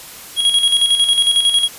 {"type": "tone with tremolo", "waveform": "square", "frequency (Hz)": 3300, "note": "G#7", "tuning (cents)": -12, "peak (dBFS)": -10, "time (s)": [0.36, 1.69], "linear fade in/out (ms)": 50, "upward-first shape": "square", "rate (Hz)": 11, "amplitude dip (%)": 55, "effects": ["white hiss -35 dBFS RMS until 1.78 s", "resampled to 32000 Hz"]}